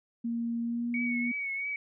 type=tone with pitch glide; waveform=sine; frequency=233.3 to 240.3 Hz; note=A#3 to B3; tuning=+2 to -47 cents; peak=-29 dBFS; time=0.24-1.32 s; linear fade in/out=10 ms; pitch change=+51 cents; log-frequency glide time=0.62-1 s
type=tone with vibrato; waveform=sine; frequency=2233 Hz; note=C#7; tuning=12 cents sharp; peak=-31 dBFS; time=0.94-1.76 s; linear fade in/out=2 ms; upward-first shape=triangle; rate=3 Hz; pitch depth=47 cents each way
effects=none